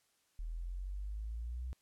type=exponential sweep; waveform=sine; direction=up; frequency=39.45 to 64.3 Hz; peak=-38 dBFS; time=0.39-1.73 s; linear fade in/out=0 ms; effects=white hiss -75 dBFS RMS until 1.81 s + low-pass 11000 Hz 12 dB/octave